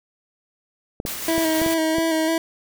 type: clicks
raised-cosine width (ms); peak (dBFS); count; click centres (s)
2; -14; 6; 1.001 / 1.052 / 1.38 / 1.617 / 1.663 / 1.984
type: noise with tremolo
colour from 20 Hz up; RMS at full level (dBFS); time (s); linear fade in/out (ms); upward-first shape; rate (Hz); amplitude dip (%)
white; -29; 1.06-1.74; 0; square; 6.2; 25
type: tone with vibrato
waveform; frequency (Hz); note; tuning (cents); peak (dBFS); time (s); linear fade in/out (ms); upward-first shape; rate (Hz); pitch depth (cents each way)
25% pulse; 322.7; E4; -37; -15; 1.28-2.38; 2; square; 3; 25
effects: none